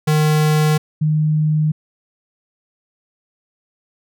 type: tone pair in turn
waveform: square / sine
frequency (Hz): 153.2 / 153.75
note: D#3 / D#3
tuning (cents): -27 / -20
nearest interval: unison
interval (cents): 7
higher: second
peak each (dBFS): -13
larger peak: neither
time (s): 0.07-0.78 / 1.01-1.72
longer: neither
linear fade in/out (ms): 10
effects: none